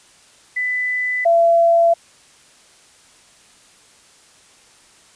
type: tone pair in turn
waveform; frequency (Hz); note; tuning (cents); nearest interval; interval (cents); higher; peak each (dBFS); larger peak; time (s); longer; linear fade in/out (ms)
sine; 1997 / 675.5; B6 / E5; +19 / +42; octave + perfect fifth; 1877; first; -18 / -10; second; 0.56-1.25 / 1.25-1.94; neither; 10
effects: white hiss -50 dBFS RMS until 5.15 s + resampled to 22050 Hz